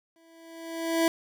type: tone with exponential growth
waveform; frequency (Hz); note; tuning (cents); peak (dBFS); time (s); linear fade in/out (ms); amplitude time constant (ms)
25% pulse; 329.6; E4; 0; -16; 0.16-1.08; 1; 200
effects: none